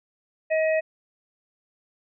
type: harmonic tone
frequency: 633 Hz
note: D#5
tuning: 30 cents sharp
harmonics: 1 / 3 / 4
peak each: -20 / -30 / -32 dBFS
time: 0.5-0.81 s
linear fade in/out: 20 ms
effects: none